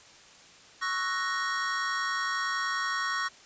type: chord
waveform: square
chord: F# dominant seventh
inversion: second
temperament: equal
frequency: 1108.7 / 1318.5 / 1480 / 1864.7 Hz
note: C#6 / E6 / F#6 / A#6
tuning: 0 / 0 / 0 / 0 cents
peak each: -33 / -38 / -36 / -33 dBFS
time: 0.81-3.29 s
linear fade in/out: 20 ms
effects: white hiss -53 dBFS RMS until 3.45 s + resampled to 16000 Hz